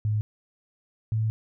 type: tone pair in turn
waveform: sine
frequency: 106.6 / 110.17 Hz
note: G#2 / A2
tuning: +46 / +3 cents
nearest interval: minor second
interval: 57 cents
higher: second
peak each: -22 dBFS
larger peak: neither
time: 0.05-0.21 / 1.12-1.3 s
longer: second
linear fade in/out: 0 ms
effects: none